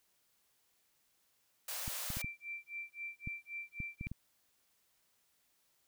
white high-pass noise, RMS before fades -41 dBFS, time 1.68-2.22 s, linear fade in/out 5 ms, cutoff 480 Hz, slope 96 dB/octave
clicks, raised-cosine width 5 ms, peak -29 dBFS, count 9, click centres 1.879 / 2.103 / 2.17 / 2.245 / 3.274 / 3.803 / 4.011 / 4.069 / 4.116 s
sine tone with tremolo, 2349 Hz, D7, in tune, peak -39 dBFS, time 2.19-4.07 s, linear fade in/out 0 ms, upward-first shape sine, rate 3.8 Hz, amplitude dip 100%
effects white hiss -75 dBFS RMS until 5.87 s

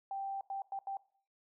sine tone bursts at uneven times, 784 Hz, G5, in tune, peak -36 dBFS, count 4, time 0.11-0.41 / 0.5-0.62 / 0.72-0.79 / 0.87-0.97 s, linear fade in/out 2 ms, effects noise-tail reverb RT60 0.5 s tail -20 dB re dry

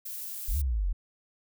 violet noise, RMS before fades -38 dBFS, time 0.05-0.62 s, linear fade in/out 10 ms
sine exponential two-way sweep, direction up then down, 30.35 to 78.3 to 40.01 Hz, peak -25 dBFS, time 0.48-0.93 s, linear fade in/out 10 ms, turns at 0.57 s
effects none

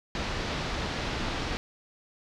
pink low-pass noise, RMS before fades -32 dBFS, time 0.15-1.57 s, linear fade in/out 0 ms, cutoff 5100 Hz, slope 24 dB/octave, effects none

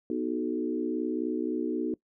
sine chord, B dominant seventh, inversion none, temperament equal with one note detuned, 246.9 / 311.1 / 370 / 433.4 Hz, B3 / D#4 / F#4 / A4, 0 / 0 / 0 / -26 cents, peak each -33 / -31 / -33 / -36 dBFS, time 0.1-1.94 s, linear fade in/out 2 ms, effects noise-tail reverb RT60 0.1 s tail -21 dB re dry

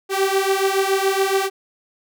sawtooth beating tone pair, 384.4 / 391.5 Hz, G4 / G4, -34 / -2 cents, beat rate 7.1 Hz, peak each -16 dBFS, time 0.09-1.5 s, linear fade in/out 50 ms, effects none

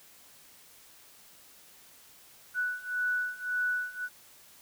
sine beating tone pair, 1480 / 1481.8 Hz, F#6 / F#6, 0 / +2 cents, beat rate 1.8 Hz, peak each -33 / -31 dBFS, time 2.54-4.09 s, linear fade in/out 50 ms, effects white hiss -56 dBFS RMS until 4.61 s

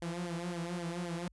sawtooth tone with flanger, 172.6 Hz, F3, 20 cents flat, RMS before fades -38 dBFS, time 0.02-1.28 s, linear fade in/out 2 ms, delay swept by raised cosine 0.74 to 5.14 ms, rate 3.8 Hz, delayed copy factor -0.9, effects added 50 Hz sine -61 dBFS peak until 1.32 s + resampled to 24000 Hz

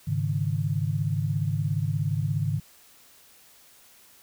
sine chord, Ab suspended fourth, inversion none, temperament equal, 103.83 / 138.59 / 155.56 Hz, Ab2 / Db3 / Eb3, 0 / 0 / 0 cents, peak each -28 dBFS, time 0.07-2.6 s, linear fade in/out 10 ms, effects white hiss -55 dBFS RMS until 4.22 s

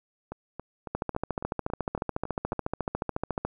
two click trains, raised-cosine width 1 ms, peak -22 / -14 dBFS, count 9 / 36, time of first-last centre 0.32-2.53 / 0.95-3.45 s, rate 3.62 / 14 Hz, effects none

